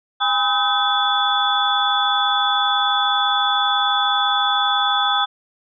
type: tone cluster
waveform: sine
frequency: 811 / 999 / 1273 / 1535 / 3446 Hz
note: G#5 / B5 / D#6 / G6 / A7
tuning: -41 / +20 / +39 / -37 / -37 cents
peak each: -21 / -27 / -21 / -26 / -20 dBFS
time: 0.2-5.26 s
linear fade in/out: 20 ms
effects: none